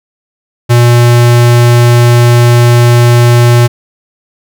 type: tone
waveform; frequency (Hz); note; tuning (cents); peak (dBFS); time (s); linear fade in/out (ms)
square; 120; B2; -49; -3; 0.69-3.68; 20
effects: none